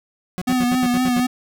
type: tone bursts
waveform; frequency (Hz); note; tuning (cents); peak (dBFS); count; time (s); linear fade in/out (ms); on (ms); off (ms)
40% pulse; 182.5; F#3; -24; -22; 8; 0.38-1.199; 0; 35; 77
type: tone with vibrato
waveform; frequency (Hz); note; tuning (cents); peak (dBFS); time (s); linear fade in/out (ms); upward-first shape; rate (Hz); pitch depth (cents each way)
square; 249.1; B3; +15; -17; 0.47-1.27; 10; triangle; 4; 47
effects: none